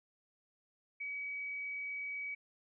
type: tone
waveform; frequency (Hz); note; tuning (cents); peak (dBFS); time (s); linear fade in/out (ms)
sine; 2272; C#7; +42; -38; 1-2.35; 10
effects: none